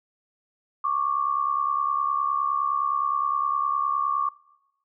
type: tone pair together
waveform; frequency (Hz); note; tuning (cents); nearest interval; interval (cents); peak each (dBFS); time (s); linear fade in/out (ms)
sine; 1105 / 1174.7; C#6 / D6; -6 / 0; minor second; 106; -25; 0.84-4.29; 5
effects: noise-tail reverb RT60 0.9 s tail -21 dB re dry